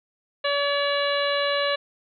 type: harmonic tone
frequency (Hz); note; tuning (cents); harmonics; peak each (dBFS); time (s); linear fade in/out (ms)
570; C#5; +48; 1 / 2 / 3 / 4 / 5 / 6 / 7; -24 / -29 / -29 / -34 / -31 / -35 / -31; 0.44-1.76; 10
effects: none